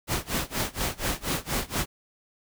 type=noise with tremolo; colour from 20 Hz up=pink; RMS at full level=-26 dBFS; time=0.07-1.86 s; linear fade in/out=50 ms; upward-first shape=sine; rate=4.2 Hz; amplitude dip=95%; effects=none